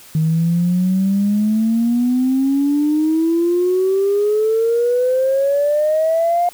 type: exponential sweep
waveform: sine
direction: up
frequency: 155.6 to 710 Hz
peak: -12 dBFS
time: 0.15-6.49 s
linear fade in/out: 2 ms
effects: tanh soft clip ceiling -8 dBFS + white hiss -42 dBFS RMS until 6.53 s